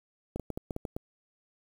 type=clicks; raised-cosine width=2 ms; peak=-21 dBFS; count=8; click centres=0.36 / 0.397 / 0.503 / 0.575 / 0.708 / 0.764 / 0.852 / 0.965 s; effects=8-bit